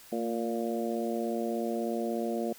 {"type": "harmonic tone with a mistuned harmonic", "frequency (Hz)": 116.54, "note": "A#2", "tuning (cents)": 0, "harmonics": [2, 3, 4, 5, 6], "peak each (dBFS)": [-33, -35, -36, -37, -38], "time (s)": [0.12, 2.53], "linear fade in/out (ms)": 5, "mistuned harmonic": 2, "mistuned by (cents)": -29, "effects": ["white hiss -53 dBFS RMS until 2.58 s"]}